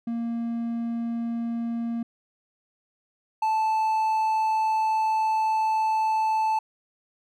triangle tone pair in turn, 232.7 / 876.4 Hz, A#3 / A5, -3 / -7 cents, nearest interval octave + major seventh, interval 2296 cents, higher second, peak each -24 / -19 dBFS, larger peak second, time 0.07-2.03 / 3.42-6.59 s, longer second, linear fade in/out 5 ms, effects none

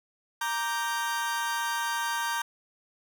40% pulse chord, G minor, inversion first, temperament equal, 932.3 / 1174.7 / 1568 Hz, Bb5 / D6 / G6, 0 / 0 / 0 cents, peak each -30 / -35 / -31 dBFS, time 0.41-2.42 s, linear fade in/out 5 ms, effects none

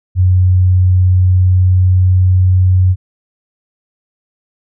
sine tone with pitch glide, 91.7 to 92.28 Hz, F#2 to F#2, -15 to -4 cents, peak -6 dBFS, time 0.15-2.96 s, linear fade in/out 50 ms, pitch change +11 cents, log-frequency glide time 1.02-2.6 s, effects none

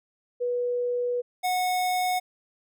sine / square tone pair in turn, 488.4 / 731.8 Hz, B4 / F#5, -19 / -19 cents, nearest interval perfect fifth, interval 700 cents, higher second, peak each -24 dBFS, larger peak neither, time 0.4-1.22 / 1.43-2.2 s, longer first, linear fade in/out 20 ms, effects none

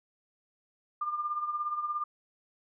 sine tone with tremolo, 1200 Hz, D6, 37 cents sharp, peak -27 dBFS, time 1.01-2.04 s, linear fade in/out 5 ms, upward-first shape triangle, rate 17 Hz, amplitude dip 70%, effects none

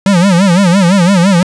square tone with vibrato, 185 Hz, F#3, in tune, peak -6 dBFS, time 0.06-1.43 s, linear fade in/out 2 ms, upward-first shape sine, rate 5.9 Hz, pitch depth 160 cents each way, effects resampled to 22050 Hz + 8-bit

